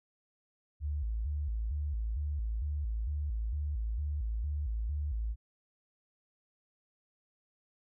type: tone with vibrato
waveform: sine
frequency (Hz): 63.7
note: C2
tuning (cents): -46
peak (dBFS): -31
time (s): 0.8-5.36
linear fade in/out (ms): 50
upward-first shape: square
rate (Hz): 2.2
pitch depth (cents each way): 250
effects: none